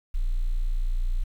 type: tone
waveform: sine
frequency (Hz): 29.58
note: A#0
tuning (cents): +26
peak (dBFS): -21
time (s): 0.14-1.24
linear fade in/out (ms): 10
effects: tanh soft clip ceiling -17 dBFS + 9-bit